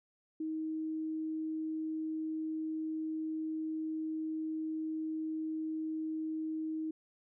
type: tone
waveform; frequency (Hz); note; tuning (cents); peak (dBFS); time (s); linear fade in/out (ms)
sine; 315.5; D#4; +24; -34; 0.4-6.91; 5
effects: none